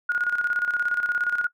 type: tone with tremolo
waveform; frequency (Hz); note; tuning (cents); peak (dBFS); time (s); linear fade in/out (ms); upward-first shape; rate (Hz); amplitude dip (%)
sine; 1439; F#6; -49; -19; 0.09-1.47; 5; square; 17; 60
effects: noise-tail reverb RT60 0.1 s tail -22 dB re dry